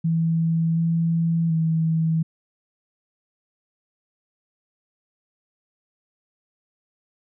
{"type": "tone with pitch steps", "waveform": "sine", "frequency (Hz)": [164.1, 165.9, 161.6], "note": ["E3", "E3", "E3"], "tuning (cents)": [-8, 11, -34], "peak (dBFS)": -18, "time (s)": [0.04, 2.23], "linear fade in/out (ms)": 10, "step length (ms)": 730, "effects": []}